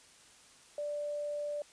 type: tone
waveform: sine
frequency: 587.3 Hz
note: D5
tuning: in tune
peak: -34 dBFS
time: 0.78-1.62 s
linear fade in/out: 2 ms
effects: white hiss -59 dBFS RMS until 1.72 s + resampled to 22050 Hz